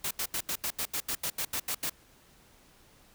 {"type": "noise bursts", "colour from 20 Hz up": "white", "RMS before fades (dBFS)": -32, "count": 13, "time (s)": [0.04, 1.897], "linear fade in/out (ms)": 5, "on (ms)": 69, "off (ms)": 80, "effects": ["pink hiss -60 dBFS RMS until 3.14 s"]}